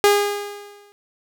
sawtooth tone with exponential decay, 408.6 Hz, G#4, 28 cents flat, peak -6 dBFS, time 0.04-0.92 s, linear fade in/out 0 ms, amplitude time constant 190 ms, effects none

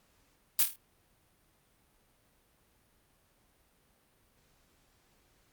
blue noise with echo, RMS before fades -24 dBFS, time 0.59-0.63 s, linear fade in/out 2 ms, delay 26 ms, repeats 5, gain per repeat -6 dB, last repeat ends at 0.76 s, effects pink hiss -69 dBFS RMS until 5.52 s + Opus 48 kbps

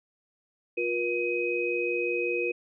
sine tone cluster, 354.7 / 480 / 2520 Hz, F4 / B4 / D#7, +27 / -49 / +21 cents, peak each -30 dBFS, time 0.77-2.52 s, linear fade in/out 10 ms, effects none

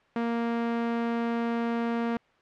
sawtooth tone, 233.2 Hz, A#3, 1 cent sharp, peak -22 dBFS, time 0.16-2.17 s, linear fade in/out 2 ms, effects white hiss -62 dBFS RMS until 2.41 s + low-pass 2000 Hz 12 dB/octave

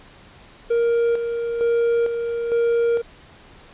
triangle tone with tremolo, 468 Hz, A#4, 7 cents sharp, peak -14 dBFS, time 0.7-3.02 s, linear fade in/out 10 ms, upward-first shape square, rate 1.1 Hz, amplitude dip 50%, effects pink hiss -47 dBFS RMS until 3.73 s + resampled to 8000 Hz

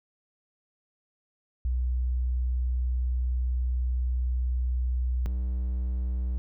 sine / triangle tone pair in turn, 62.1 / 62.1 Hz, B1 / B1, +10 / +10 cents, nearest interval unison, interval 0 cents, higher neither, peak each -24 dBFS, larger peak neither, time 1.65-5.26 / 5.26-6.38 s, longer first, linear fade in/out 0 ms, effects none

